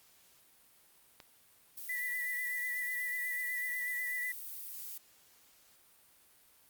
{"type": "click", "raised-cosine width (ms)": 0.2, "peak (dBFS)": -32, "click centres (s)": 1.202}
{"type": "noise", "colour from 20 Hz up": "violet", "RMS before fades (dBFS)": -44, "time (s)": [1.77, 4.98], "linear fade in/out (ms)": 5}
{"type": "tone with vibrato", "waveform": "sine", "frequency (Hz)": 1975.5, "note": "B6", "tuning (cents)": 0, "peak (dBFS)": -34, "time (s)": [1.89, 4.32], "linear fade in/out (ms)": 5, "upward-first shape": "sine", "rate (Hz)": 8.1, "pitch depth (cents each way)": 27}
{"effects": ["white hiss -64 dBFS RMS until 6.69 s", "Opus 48 kbps"]}